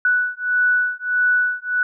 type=beating tone pair; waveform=sine; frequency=1480 / 1481.6 Hz; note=F#6 / F#6; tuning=0 / +2 cents; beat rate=1.6 Hz; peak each=-19 dBFS; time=0.05-1.83 s; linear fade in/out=2 ms; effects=none